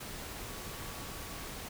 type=tone in noise; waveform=sine; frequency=1130 Hz; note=C#6; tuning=33 cents sharp; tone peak=-54 dBFS; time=0.48-1.48 s; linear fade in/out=10 ms; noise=pink; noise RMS=-43 dBFS; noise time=0-1.69 s; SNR=-14 dB; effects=none